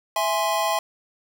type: chord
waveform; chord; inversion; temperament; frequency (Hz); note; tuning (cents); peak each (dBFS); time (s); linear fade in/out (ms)
square; E augmented; none; equal; 659.3 / 830.6 / 1046.5; E5 / G#5 / B#5; 0 / 0 / 0; -26; 0.16-0.79; 2
effects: none

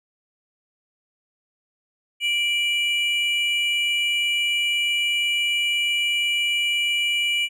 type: tone pair together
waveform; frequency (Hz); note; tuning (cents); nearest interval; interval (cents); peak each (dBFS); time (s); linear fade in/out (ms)
triangle; 2349 / 2923; D7 / F#7; 0 / -22; major third; 378; -21; 2.2-7.49; 50
effects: none

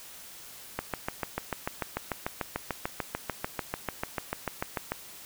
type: click train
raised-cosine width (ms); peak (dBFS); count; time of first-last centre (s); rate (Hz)
0.5; -14; 29; 0.79-4.92; 6.78
effects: white hiss -47 dBFS RMS until 5.25 s

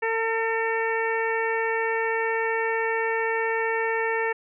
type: harmonic tone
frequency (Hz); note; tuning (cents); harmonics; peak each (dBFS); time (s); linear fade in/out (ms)
451.3; A4; +44; 1 / 2 / 3 / 4 / 5 / 6; -26 / -29 / -36 / -28 / -33 / -39; 0.02-4.33; 10
effects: none

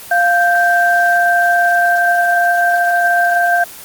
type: tone pair together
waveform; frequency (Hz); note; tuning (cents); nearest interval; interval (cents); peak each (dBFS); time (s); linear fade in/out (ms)
sine; 698.5 / 1568.1; F5 / G6; 0 / 0; octave + major second; 1400; -12; 0.11-3.64; 5
effects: white hiss -33 dBFS RMS until 3.84 s + Opus 24 kbps

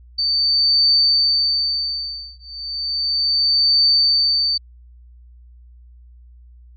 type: tone with tremolo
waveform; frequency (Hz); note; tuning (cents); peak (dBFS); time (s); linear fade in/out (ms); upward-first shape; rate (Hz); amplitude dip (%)
sine; 4573; D8; -47; -11; 0.18-4.58; 10; triangle; 0.34; 100
effects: added 60 Hz sine -42 dBFS peak until 6.76 s

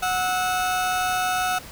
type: tone pair together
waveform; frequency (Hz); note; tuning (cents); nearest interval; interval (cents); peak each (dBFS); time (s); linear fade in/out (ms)
30% pulse; 735.1 / 1300; F#5 / E6; -11 / -24; minor seventh; 987; -20 / -25; 0.02-1.59; 10
effects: pink hiss -41 dBFS RMS until 1.71 s

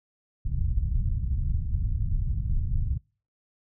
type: low-pass noise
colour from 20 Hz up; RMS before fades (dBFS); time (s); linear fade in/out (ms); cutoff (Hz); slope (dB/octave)
pink; -26; 0.45-2.98; 10; 120; 24
effects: noise-tail reverb RT60 0.4 s tail -26 dB re dry

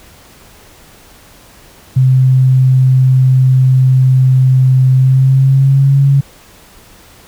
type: tone with pitch glide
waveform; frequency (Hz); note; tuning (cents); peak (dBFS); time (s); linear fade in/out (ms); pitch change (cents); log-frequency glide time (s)
sine; 130 to 138.53; C3 to C#3; -11 to -1; -5; 1.96-6.21; 10; +110; 4.93-6.01
effects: pink hiss -41 dBFS RMS until 7.27 s

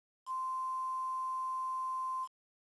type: tone with quantisation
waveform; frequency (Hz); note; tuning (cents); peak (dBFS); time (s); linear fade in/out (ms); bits
sine; 1040; C6; -11; -34; 0.26-2.28; 50; 9
effects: resampled to 24000 Hz

